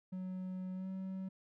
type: tone with pitch glide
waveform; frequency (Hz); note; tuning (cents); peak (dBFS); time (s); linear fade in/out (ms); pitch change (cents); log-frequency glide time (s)
triangle; 185.3 to 189.52; F#3 to F#3; +3 to +42; -37; 0.12-1.29; 10; +39; 0.74-0.88
effects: none